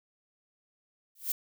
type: noise with exponential growth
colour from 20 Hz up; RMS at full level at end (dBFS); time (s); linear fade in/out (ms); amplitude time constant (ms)
violet; -25; 1.15-1.32; 5; 36
effects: none